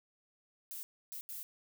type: noise bursts at uneven times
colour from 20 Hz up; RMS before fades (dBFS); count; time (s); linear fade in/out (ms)
violet; -44; 3; 0.71-0.83 / 1.12-1.21 / 1.29-1.43; 0
effects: none